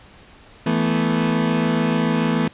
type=chord; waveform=35% pulse; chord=E suspended fourth; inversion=none; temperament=equal; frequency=164.81 / 220 / 246.9 Hz; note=E3 / A3 / B3; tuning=0 / 0 / 0 cents; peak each=-20 dBFS; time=0.66-2.48 s; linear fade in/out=5 ms; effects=pink hiss -47 dBFS RMS until 2.53 s + resampled to 8000 Hz